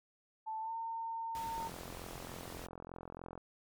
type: tone with pitch glide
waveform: sine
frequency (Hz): 880 to 910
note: A5 to A#5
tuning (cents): 0 to -42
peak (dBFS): -37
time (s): 0.46-1.69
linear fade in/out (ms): 20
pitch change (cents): +58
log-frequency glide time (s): 0.6-0.74
type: noise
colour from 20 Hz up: pink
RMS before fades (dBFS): -49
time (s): 1.35-2.66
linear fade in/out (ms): 0
type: click train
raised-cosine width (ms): 1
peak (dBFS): -32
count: 79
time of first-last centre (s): 1.58-3.377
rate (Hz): 43.4
effects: MP3 96 kbps